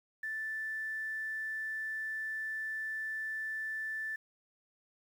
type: tone with quantisation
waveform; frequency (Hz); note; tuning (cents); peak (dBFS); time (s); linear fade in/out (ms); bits
sine; 1760; A6; 0; -35; 0.23-4.16; 5; 10
effects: none